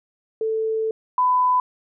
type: tone pair in turn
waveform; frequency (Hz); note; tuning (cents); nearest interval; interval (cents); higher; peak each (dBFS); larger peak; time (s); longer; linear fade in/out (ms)
sine; 441.9 / 1001.2; A4 / B5; +7 / +23; octave + major second; 1416; second; -20 / -15; second; 0.41-0.91 / 1.18-1.6; first; 2
effects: none